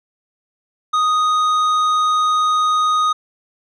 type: tone with tanh clipping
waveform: triangle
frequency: 1244.5 Hz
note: D#6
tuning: in tune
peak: -15 dBFS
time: 0.93-3.13 s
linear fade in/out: 10 ms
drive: 13 dB
effects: none